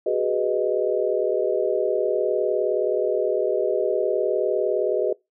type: chord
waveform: sine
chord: G# minor seventh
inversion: third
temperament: equal with one note detuned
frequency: 375.8 / 415.3 / 493.9 / 622.3 Hz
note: F#4 / G#4 / B4 / D#5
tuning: +27 / 0 / 0 / 0 cents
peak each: -25 dBFS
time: 0.06-5.13 s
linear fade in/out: 5 ms
effects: noise-tail reverb RT60 0.2 s tail -24 dB re dry